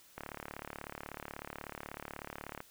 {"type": "click train", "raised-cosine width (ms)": 0.5, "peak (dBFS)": -26, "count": 89, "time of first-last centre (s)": [0.18, 2.604], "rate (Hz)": 36.3, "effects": ["white hiss -61 dBFS RMS until 2.7 s"]}